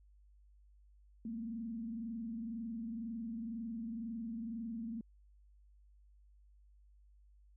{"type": "tone with frequency modulation", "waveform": "sine", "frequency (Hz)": 227.4, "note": "A#3", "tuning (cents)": -43, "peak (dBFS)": -39, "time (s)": [1.25, 5.01], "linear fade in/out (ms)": 2, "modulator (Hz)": 22, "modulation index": 0.59, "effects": ["added 50 Hz sine -61 dBFS peak until 7.56 s"]}